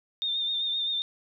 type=tone with vibrato; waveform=sine; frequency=3632 Hz; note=A#7; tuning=46 cents flat; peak=-26 dBFS; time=0.22-1.02 s; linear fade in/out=0 ms; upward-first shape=triangle; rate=7.7 Hz; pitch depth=45 cents each way; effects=none